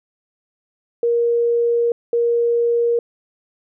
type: tone pair in turn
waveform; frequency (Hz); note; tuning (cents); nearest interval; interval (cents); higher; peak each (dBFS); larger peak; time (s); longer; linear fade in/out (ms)
sine; 471 / 471; A#4 / A#4; +18 / +18; unison; 0; neither; -14; neither; 1.03-1.92 / 2.13-2.99; first; 2
effects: none